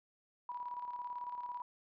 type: tone with tremolo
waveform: sine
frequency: 976 Hz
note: B5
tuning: 21 cents flat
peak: -38 dBFS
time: 0.49-1.62 s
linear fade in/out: 2 ms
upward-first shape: square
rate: 18 Hz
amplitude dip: 50%
effects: resampled to 11025 Hz